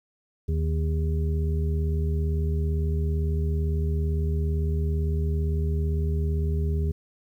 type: harmonic tone with a mistuned harmonic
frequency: 77.78 Hz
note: D#2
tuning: in tune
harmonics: 1 / 2 / 3 / 5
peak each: -23 / -30 / -39 / -35 dBFS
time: 0.48-6.92 s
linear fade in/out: 10 ms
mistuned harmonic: 5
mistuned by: +67 cents
effects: 10-bit